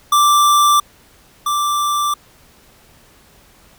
square tone pair in turn, 1174.7 / 1174.7 Hz, D6 / D6, 0 / 0 cents, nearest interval unison, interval 0 cents, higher neither, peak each -10 / -16 dBFS, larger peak first, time 0.12-0.8 / 1.46-2.14 s, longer neither, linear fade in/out 5 ms, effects pink hiss -49 dBFS RMS until 3.78 s

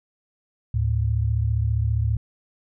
sine tone pair together, 74.6 / 109.54 Hz, D2 / A2, +28 / -7 cents, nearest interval perfect fifth, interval 665 cents, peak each -23 / -21 dBFS, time 0.74-2.17 s, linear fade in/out 5 ms, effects none

